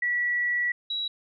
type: tone pair in turn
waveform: sine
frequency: 1943 / 3886 Hz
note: B6 / B7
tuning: -29 / -29 cents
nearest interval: octave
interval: 1200 cents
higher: second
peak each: -23 / -27 dBFS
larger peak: first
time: 0.02-0.72 / 0.9-1.08 s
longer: first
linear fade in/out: 5 ms
effects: none